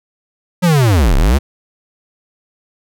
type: linear two-way sweep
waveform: square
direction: down then up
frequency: 185 to 30.47 to 76.1 Hz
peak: -9 dBFS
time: 0.62-1.39 s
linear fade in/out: 20 ms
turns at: 1.16 s
effects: none